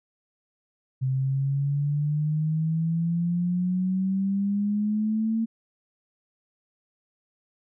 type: exponential sweep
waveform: sine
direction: up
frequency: 130 to 226.5 Hz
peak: -22 dBFS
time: 1.01-5.46 s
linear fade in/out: 20 ms
effects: none